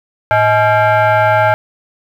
sine tone with frequency modulation, 110.3 Hz, A2, 5 cents sharp, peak -7 dBFS, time 0.31-1.54 s, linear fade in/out 0 ms, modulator 742 Hz, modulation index 1.9, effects tanh soft clip ceiling -3 dBFS + 7-bit

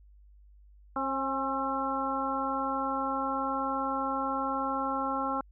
harmonic tone with a mistuned harmonic, 268.1 Hz, C4, 42 cents sharp, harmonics 1 / 2 / 3 / 4 / 5, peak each -35 / -37 / -34 / -34 / -34 dBFS, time 0.96-5.41 s, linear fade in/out 2 ms, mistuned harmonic 3, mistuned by +34 cents, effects added 50 Hz sine -53 dBFS peak until 5.51 s

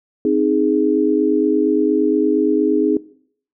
sine chord, Ab major, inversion first, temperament equal with one note detuned, 262.5 / 311.1 / 415.3 Hz, C4 / Eb4 / Ab4, +6 / 0 / 0 cents, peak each -19 / -17 / -17 dBFS, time 0.25-2.97 s, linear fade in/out 2 ms, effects noise-tail reverb RT60 0.6 s tail -20 dB re dry

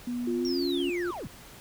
sine tone with pitch glide, 243.5 to 278.1 Hz, B3 to C#4, -24 to +6 cents, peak -29 dBFS, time 0.07-0.9 s, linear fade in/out 5 ms, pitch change +230 cents, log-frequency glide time 0.34-0.64 s
sine tone, 351.2 Hz, F4, 10 cents sharp, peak -28 dBFS, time 0.27-1.11 s, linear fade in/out 5 ms
triangle linear sweep, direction down, 5640 to 81.6 Hz, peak -33 dBFS, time 0.45-1.27 s, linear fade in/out 0 ms
effects pink hiss -49 dBFS RMS until 1.6 s

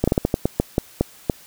slowing click train, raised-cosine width 2 ms, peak -3 dBFS, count 11, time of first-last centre 0.04-1.298 s, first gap 36 ms, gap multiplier 1.26, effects white hiss -47 dBFS RMS until 1.46 s

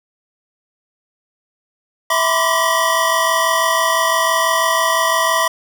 square tone cluster, 655 / 992 / 1038 / 1164 / 1924 Hz, E5 / B5 / C6 / D6 / B6, -11 / +7 / -14 / -16 / -46 cents, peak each -21 dBFS, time 2.1-5.48 s, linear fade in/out 5 ms, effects none

